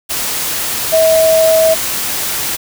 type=tone in noise; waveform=sine; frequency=644 Hz; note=E5; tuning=41 cents flat; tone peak=-7 dBFS; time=0.92-1.75 s; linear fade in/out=20 ms; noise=white; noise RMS=-18 dBFS; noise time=0.09-2.57 s; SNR=+8 dB; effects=none